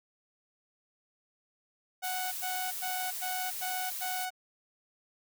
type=tone bursts; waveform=sawtooth; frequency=740 Hz; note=F#5; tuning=in tune; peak=-30 dBFS; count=6; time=2.02-4.305 s; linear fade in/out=20 ms; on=300 ms; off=97 ms
type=noise; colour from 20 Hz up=blue; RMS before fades=-38 dBFS; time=2.03-4.26 s; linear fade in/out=20 ms
effects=none